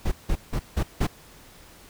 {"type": "noise bursts", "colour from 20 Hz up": "brown", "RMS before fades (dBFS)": -22, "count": 5, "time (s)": [0.05, 1.07], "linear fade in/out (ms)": 10, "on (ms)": 68, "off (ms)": 170, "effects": ["pink hiss -50 dBFS RMS until 1.89 s"]}